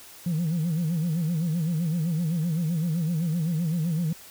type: tone with vibrato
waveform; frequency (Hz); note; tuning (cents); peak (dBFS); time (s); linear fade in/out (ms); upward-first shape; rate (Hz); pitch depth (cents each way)
sine; 164.81; E3; 0; -21; 0.26-4.13; 5; sine; 7.8; 130
effects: tanh soft clip ceiling -21 dBFS + white hiss -47 dBFS RMS until 4.3 s